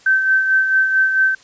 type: tone with tremolo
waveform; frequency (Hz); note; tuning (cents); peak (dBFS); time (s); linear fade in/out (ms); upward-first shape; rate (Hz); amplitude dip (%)
sine; 1546; G6; -24; -10; 0.06-1.35; 5; sine; 4.5; 50
effects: white hiss -48 dBFS RMS until 1.43 s + resampled to 16000 Hz